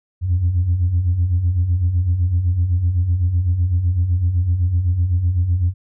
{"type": "beating tone pair", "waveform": "sine", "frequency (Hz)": [82.4, 90.3], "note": ["E2", "F#2"], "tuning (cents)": [0, -42], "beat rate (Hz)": 7.9, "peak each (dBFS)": [-21, -14], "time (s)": [0.21, 5.74], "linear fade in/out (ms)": 50, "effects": ["tanh soft clip ceiling -10 dBFS"]}